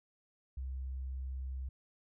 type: tone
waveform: sine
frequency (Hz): 65.41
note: C2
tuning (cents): 0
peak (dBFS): -37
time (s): 0.57-1.69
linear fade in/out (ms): 5
effects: none